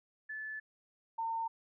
sine tone pair in turn, 1737 / 908 Hz, A6 / A#5, -23 / -46 cents, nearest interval major seventh, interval 1123 cents, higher first, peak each -39 / -33 dBFS, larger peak second, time 0.29-0.6 / 1.18-1.48 s, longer first, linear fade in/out 10 ms, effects none

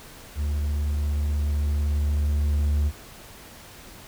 triangle tone with level ramp, 73.42 Hz, D2, in tune, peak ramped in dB -21 to -17 dBFS, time 0.35-2.92 s, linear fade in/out 50 ms, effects pink hiss -45 dBFS RMS until 4.07 s

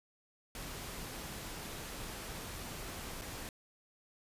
pink noise with dropouts, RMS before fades -44 dBFS, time 0.55-3.49 s, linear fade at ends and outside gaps 1 ms, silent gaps 3.213-3.218 s, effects resampled to 32000 Hz

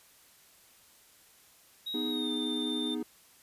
triangle tone with pitch glide, 3809 to 3595 Hz, A#7 to A7, +37 to +36 cents, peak -33 dBFS, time 1.86-2.95 s, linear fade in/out 10 ms, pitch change -101 cents, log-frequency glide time 2.1-2.31 s
triangle chord, G# minor, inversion first, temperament equal, 246.9 / 311.1 / 415.3 Hz, B3 / D#4 / G#4, 0 / 0 / 0 cents, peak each -33 / -33 / -38 dBFS, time 1.94-3.03 s, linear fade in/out 5 ms
effects white hiss -60 dBFS RMS until 3.42 s + resampled to 32000 Hz

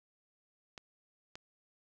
clicks, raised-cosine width 0.2 ms, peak -28 dBFS, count 2, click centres 0.778 / 1.355 s, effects none

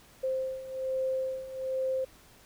sine beating tone pair, 523 / 524.2 Hz, C5 / C5, -1 / +3 cents, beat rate 1.2 Hz, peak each -35 / -31 dBFS, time 0.23-2.05 s, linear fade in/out 10 ms, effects pink hiss -57 dBFS RMS until 2.45 s

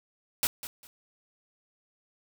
white noise with echo, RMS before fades -26 dBFS, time 0.43-0.47 s, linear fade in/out 0 ms, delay 200 ms, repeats 2, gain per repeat -13 dB, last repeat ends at 0.87 s, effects none

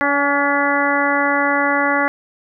harmonic tone with a mistuned harmonic, 284.5 Hz, C#4, 45 cents sharp, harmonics 1 / 2 / 3 / 4 / 5 / 6 / 7, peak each -22 / -22 / -22 / -22 / -22 / -22 / -22 dBFS, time 0.01-2.08 s, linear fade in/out 0 ms, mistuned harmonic 3, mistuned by -20 cents, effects none

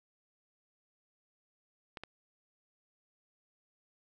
clicks, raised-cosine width 0.3 ms, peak -26 dBFS, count 2, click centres 1.972 / 2.036 s, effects none

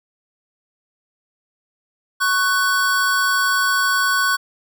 square tone pair together, 1108.7 / 1497 Hz, C#6 / F#6, 0 / +20 cents, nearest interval perfect fourth, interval 520 cents, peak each -21 / -18 dBFS, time 2.2-4.37 s, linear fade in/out 20 ms, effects none

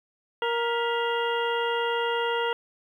harmonic tone with a mistuned harmonic, 468.7 Hz, A#4, 9 cents sharp, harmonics 1 / 2 / 3 / 4 / 6 / 7, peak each -27 / -29 / -32 / -36 / -34 / -39 dBFS, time 0.42-2.53 s, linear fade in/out 2 ms, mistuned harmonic 4, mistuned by +74 cents, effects 10-bit

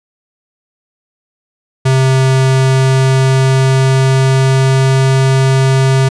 square tone with pitch glide, 132.1 to 133.17 Hz, C3 to C3, +17 to +31 cents, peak -8 dBFS, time 1.85-6.09 s, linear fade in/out 10 ms, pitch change +14 cents, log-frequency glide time 2.27-5.08 s, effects resampled to 22050 Hz

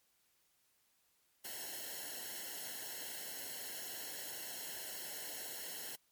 white noise with comb filter, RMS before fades -45 dBFS, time 1.44-5.96 s, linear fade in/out 10 ms, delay 0.83 ms, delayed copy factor -0.9, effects white hiss -75 dBFS RMS until 6.11 s + MP3 96 kbps

